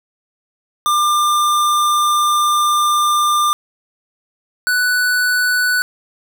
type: tone pair in turn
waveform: square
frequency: 1196 / 1486.6 Hz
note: D6 / F#6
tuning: +31 / +8 cents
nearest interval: major third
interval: 377 cents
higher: second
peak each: -13 / -14 dBFS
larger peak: first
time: 0.86-3.53 / 4.67-5.82 s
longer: first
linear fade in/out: 0 ms
effects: none